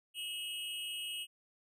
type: tone with amplitude modulation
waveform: square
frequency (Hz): 2890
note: F#7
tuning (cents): -41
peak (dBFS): -35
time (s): 0.14-1.27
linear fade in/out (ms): 50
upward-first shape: sine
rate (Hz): 275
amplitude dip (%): 90
effects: none